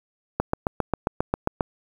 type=click train; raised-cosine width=1 ms; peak=-7 dBFS; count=10; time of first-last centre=0.4-1.608 s; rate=7.45 Hz; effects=7-bit